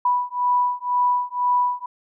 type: beating tone pair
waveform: sine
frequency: 984 / 986 Hz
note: B5 / B5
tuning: -7 / -3 cents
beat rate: 2 Hz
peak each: -21 dBFS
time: 0.05-1.86 s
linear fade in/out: 5 ms
effects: none